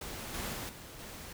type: noise with level steps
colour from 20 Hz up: pink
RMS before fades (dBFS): -42 / -38 / -40 / -49 / -46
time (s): 0.01-1.33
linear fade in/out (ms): 5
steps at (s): 0.34 / 0.53 / 0.69 / 0.99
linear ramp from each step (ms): 2
effects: none